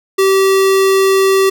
square tone, 386.2 Hz, G4, 26 cents flat, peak -9 dBFS, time 0.18-1.5 s, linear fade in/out 10 ms, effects none

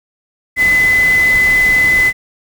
sine tone in noise, 2017 Hz, B6, 36 cents sharp, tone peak -8 dBFS, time 0.56-2.13 s, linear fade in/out 50 ms, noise pink, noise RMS -24 dBFS, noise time 0.56-2.13 s, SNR +13 dB, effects none

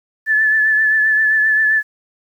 sine tone with vibrato, 1740 Hz, A6, 20 cents flat, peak -11 dBFS, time 0.26-1.83 s, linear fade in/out 50 ms, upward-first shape triangle, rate 7.6 Hz, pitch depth 34 cents each way, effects 8-bit

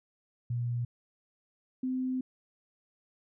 sine tone pair in turn, 120.2 / 257.1 Hz, B2 / C4, -46 / -30 cents, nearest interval octave + minor second, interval 1316 cents, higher second, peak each -29 / -29 dBFS, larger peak neither, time 0.5-0.85 / 1.83-2.21 s, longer second, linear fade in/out 5 ms, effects none

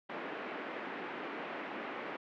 pink band-pass noise, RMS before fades -42 dBFS, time 0.09-2.17 s, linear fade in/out 10 ms, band 250 to 2500 Hz, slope 24 dB/octave, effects none

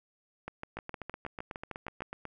two click trains, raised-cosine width 0.5 ms, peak -24 / -23 dBFS, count 13 / 11, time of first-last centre 0.77-2.253 / 0.48-2.021 s, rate 8.09 / 6.49 Hz, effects none

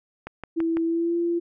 click train, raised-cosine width 0.5 ms, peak -19 dBFS, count 4, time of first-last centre 0.27-0.77 s, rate 6 Hz
sine tone with pitch glide, 329.6 to 341.8 Hz, E4 to F4, 0 to -37 cents, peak -21 dBFS, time 0.56-1.4 s, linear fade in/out 20 ms, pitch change +63 cents, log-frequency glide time 0.84-1.16 s
effects none

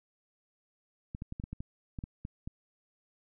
clicks, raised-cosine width 5 ms, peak -26 dBFS, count 11, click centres 1.149 / 1.221 / 1.324 / 1.399 / 1.439 / 1.53 / 1.605 / 1.988 / 2.039 / 2.251 / 2.475 s, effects none

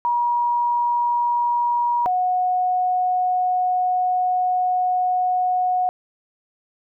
sine tone pair in turn, 957 / 731.2 Hz, A#5 / F#5, +45 / -21 cents, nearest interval perfect fourth, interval 466 cents, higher first, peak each -17 dBFS, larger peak neither, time 0.05-2.06 / 2.06-5.89 s, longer second, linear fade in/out 0 ms, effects none

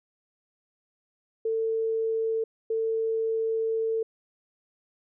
sine tone pair in turn, 447.6 / 447.6 Hz, A4 / A4, +30 / +30 cents, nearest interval unison, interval 0 cents, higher neither, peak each -24 dBFS, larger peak neither, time 1.45-2.44 / 2.7-4.03 s, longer second, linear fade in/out 5 ms, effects none

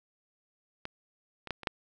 clicks, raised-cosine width 0.3 ms, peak -21 / -25 / -16 / -27 / -12 dBFS, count 5, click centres 0.854 / 1.473 / 1.507 / 1.633 / 1.672 s, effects none

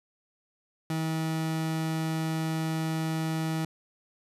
30% pulse tone, 160 Hz, D#3, 49 cents sharp, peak -25 dBFS, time 0.9-3.65 s, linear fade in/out 2 ms, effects resampled to 32000 Hz

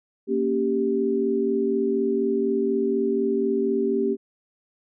sine chord, G diminished, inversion first, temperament equal, 233.1 / 277.2 / 392 Hz, Bb3 / Db4 / G4, 0 / 0 / 0 cents, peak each -26 / -27 / -22 dBFS, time 0.27-4.17 s, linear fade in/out 50 ms, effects none

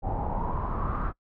brown noise with low-pass filter sweep, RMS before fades -29 dBFS, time 0.02-1.13 s, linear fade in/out 50 ms, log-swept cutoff 790 to 1300 Hz, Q 7.1, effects noise-tail reverb RT60 0.1 s tail -23 dB re dry

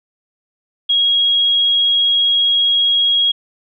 sine tone, 3295 Hz, G#7, 14 cents flat, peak -11 dBFS, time 0.89-3.32 s, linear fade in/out 10 ms, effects none

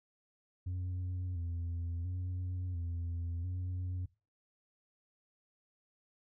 sine tone with vibrato, 88 Hz, F2, 14 cents sharp, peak -32 dBFS, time 0.66-4.06 s, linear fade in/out 10 ms, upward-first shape square, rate 0.72 Hz, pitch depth 55 cents each way, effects noise-tail reverb RT60 0.3 s tail -22 dB re dry + tanh soft clip ceiling -34 dBFS

